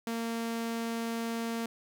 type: tone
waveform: sawtooth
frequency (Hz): 229.8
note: A#3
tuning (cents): -25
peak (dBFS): -28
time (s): 0.07-1.66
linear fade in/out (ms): 2
effects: none